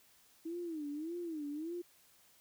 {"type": "tone with vibrato", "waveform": "sine", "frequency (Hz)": 317.9, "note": "D#4", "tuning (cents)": 37, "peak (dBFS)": -38, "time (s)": [0.45, 1.82], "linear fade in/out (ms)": 10, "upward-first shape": "sine", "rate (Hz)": 1.7, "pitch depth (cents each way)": 170, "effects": ["white hiss -66 dBFS RMS until 2.4 s"]}